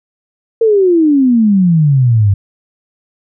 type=exponential sweep; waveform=sine; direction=down; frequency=463.2 to 95.9 Hz; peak=-6 dBFS; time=0.61-2.34 s; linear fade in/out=5 ms; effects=none